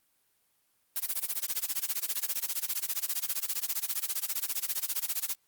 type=noise with tremolo; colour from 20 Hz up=blue; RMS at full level=-29 dBFS; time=0.96-5.35 s; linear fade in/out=0 ms; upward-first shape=sine; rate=15 Hz; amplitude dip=95%; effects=white hiss -72 dBFS RMS until 5.47 s + Opus 32 kbps